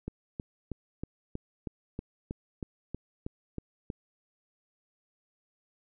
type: click train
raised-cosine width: 3 ms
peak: -22 dBFS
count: 13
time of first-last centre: 0.08-3.902 s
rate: 3.14 Hz
effects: none